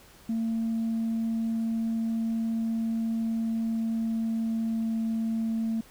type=tone with pitch glide; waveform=sine; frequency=226.2 to 224.6 Hz; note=A3 to A3; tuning=+48 to +36 cents; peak=-24 dBFS; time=0.29-5.81 s; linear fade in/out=5 ms; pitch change=-12 cents; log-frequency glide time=3.13-5.64 s; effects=tanh soft clip ceiling -23 dBFS + pink hiss -54 dBFS RMS until 5.9 s